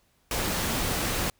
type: noise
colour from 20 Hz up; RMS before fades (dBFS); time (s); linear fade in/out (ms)
pink; -28; 0.31-1.3; 2
effects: pink hiss -67 dBFS RMS until 1.39 s